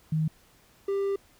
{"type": "tone pair in turn", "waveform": ["sine", "triangle"], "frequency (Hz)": [157, 395.6], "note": ["D#3", "G4"], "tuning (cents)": [16, 16], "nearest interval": "octave + major third", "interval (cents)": 1600, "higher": "second", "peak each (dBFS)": -23, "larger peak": "neither", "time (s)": [[0.12, 0.28], [0.88, 1.16]], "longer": "second", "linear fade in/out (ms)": 5, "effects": ["pink hiss -60 dBFS RMS until 1.39 s"]}